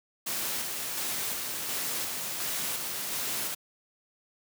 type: noise with tremolo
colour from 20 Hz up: white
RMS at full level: -32 dBFS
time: 0.26-3.55 s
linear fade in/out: 10 ms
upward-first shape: square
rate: 1.4 Hz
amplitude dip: 25%
effects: high-pass 100 Hz 12 dB/octave